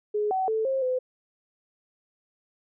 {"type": "tone with pitch steps", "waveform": "sine", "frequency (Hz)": [419.4, 756, 440.6, 533, 509], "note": ["G#4", "F#5", "A4", "C5", "C5"], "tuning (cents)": [17, 37, 2, 32, -48], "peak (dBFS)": -23, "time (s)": [0.14, 0.99], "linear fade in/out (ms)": 10, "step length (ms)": 170, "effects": []}